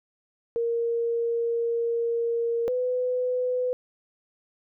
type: tone pair in turn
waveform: sine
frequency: 466.2 / 501 Hz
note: A#4 / B4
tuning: 0 / +25 cents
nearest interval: minor second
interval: 125 cents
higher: second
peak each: -23 dBFS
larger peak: neither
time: 0.56-2.68 / 2.68-3.73 s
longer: first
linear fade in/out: 0 ms
effects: none